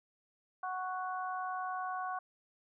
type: harmonic tone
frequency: 370 Hz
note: F#4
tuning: in tune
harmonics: 2 / 3 / 4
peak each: -38 / -39 / -44 dBFS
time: 0.63-2.19 s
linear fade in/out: 5 ms
effects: none